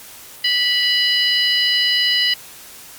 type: harmonic tone with a mistuned harmonic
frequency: 983 Hz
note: B5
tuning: 8 cents flat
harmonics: 2 / 3 / 4 / 5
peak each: -21 / -17 / -22 / -21 dBFS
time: 0.44-2.34 s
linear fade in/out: 5 ms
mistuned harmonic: 4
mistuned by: +54 cents
effects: white hiss -39 dBFS RMS until 2.98 s + Opus 48 kbps